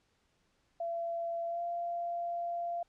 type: tone with pitch glide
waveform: sine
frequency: 677 to 689.6 Hz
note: E5 to F5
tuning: +46 to -22 cents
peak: -33 dBFS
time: 0.8-2.83 s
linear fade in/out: 5 ms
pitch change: +32 cents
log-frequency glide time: 1.47-1.61 s
effects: pink hiss -74 dBFS RMS until 2.88 s + low-pass 7000 Hz 12 dB/octave